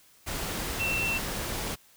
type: tone in noise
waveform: sine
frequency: 2695 Hz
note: E7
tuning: 38 cents sharp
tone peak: -27 dBFS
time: 0.79-1.19 s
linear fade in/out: 20 ms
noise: pink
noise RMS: -33 dBFS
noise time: 0.26-1.76 s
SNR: +3 dB
effects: white hiss -59 dBFS RMS until 1.96 s